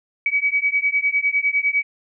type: beating tone pair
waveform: sine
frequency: 2268 / 2277.9 Hz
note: C#7 / C#7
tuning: +39 / +47 cents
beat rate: 9.9 Hz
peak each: -20 dBFS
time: 0.26-1.83 s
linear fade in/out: 2 ms
effects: none